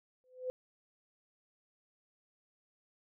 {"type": "tone with exponential growth", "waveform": "sine", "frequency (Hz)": 508, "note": "B4", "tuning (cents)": 49, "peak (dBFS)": -31, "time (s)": [0.24, 0.5], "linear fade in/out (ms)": 0, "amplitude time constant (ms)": 55, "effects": []}